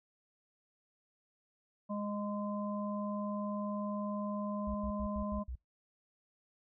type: harmonic tone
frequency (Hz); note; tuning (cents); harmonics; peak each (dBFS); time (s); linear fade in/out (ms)
206.1; G#3; -13; 1 / 3 / 5; -36 / -41 / -43; 1.89-5.44; 20
type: tone bursts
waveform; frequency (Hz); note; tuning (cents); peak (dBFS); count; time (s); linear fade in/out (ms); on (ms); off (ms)
sine; 62.1; B1; +10; -38; 6; 4.67-5.555; 5; 75; 87
effects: noise-tail reverb RT60 0.2 s tail -26 dB re dry